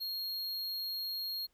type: tone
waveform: square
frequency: 4263 Hz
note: C8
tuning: 32 cents sharp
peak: -36 dBFS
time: 0-1.47 s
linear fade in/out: 20 ms
effects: pink hiss -75 dBFS RMS until 1.53 s